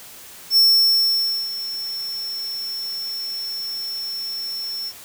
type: tone with ADSR envelope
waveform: square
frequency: 5400 Hz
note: E8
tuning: 41 cents sharp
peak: -11 dBFS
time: 0.5-4.93 s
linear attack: 69 ms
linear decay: 920 ms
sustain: -15 dB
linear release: 53 ms
effects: white hiss -41 dBFS RMS until 5.04 s